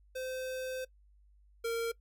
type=tone pair in turn; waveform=square; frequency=516 / 461.3 Hz; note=C5 / A#4; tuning=-24 / -18 cents; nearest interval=major second; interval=194 cents; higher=first; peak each=-37 / -32 dBFS; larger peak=second; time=0.15-0.85 / 1.64-1.92 s; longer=first; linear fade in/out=10 ms; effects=noise-tail reverb RT60 0.1 s tail -21 dB re dry + added 50 Hz sine -60 dBFS peak until 2 s